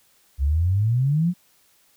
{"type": "exponential sweep", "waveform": "sine", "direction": "up", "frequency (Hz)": [65.41, 184.5], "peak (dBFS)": -17, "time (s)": [0.38, 1.34], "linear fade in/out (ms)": 50, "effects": ["white hiss -60 dBFS RMS until 1.96 s"]}